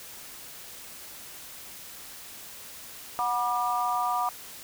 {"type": "tone cluster", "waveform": "sine", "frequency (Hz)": [732, 969, 1196], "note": ["F#5", "B5", "D6"], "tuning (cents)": [-19, -33, 31], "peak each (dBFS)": -29, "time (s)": [3.19, 4.29], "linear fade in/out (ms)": 0, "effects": ["white hiss -44 dBFS RMS until 4.63 s"]}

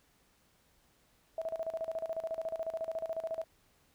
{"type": "tone with tremolo", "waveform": "sine", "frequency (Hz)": 651, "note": "E5", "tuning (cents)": -22, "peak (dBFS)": -32, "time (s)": [1.38, 3.44], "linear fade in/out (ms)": 2, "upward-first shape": "square", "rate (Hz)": 14, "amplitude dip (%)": 80, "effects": ["pink hiss -69 dBFS RMS until 3.94 s"]}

